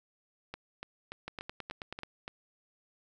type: two click trains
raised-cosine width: 0.3 ms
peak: -24 / -23 dBFS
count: 7 / 8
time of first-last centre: 0.54-2.279 / 1.28-2.033 s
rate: 3.45 / 9.29 Hz
effects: none